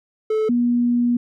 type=tone pair in turn; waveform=triangle / sine; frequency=434.8 / 241 Hz; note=A4 / B3; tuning=-21 / -42 cents; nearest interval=minor seventh; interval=1021 cents; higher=first; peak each=-15 / -15 dBFS; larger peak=neither; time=0.3-0.49 / 0.49-1.17 s; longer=second; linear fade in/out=5 ms; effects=none